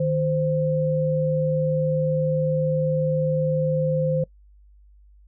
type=tone pair together; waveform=sine; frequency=154.6 / 520 Hz; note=D#3 / C5; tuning=-11 / -11 cents; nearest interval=octave + major sixth; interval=2100 cents; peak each=-22 dBFS; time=0-4.24 s; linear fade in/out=5 ms; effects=noise-tail reverb RT60 0.1 s tail -23 dB re dry + added 50 Hz sine -49 dBFS peak until 5.27 s